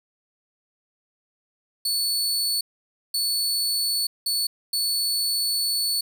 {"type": "tone bursts at uneven times", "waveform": "sawtooth", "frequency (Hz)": 4443, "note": "C#8", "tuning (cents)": 3, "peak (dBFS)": -19, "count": 4, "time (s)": [[1.85, 2.61], [3.14, 4.07], [4.26, 4.47], [4.73, 6.01]], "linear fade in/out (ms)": 5, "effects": []}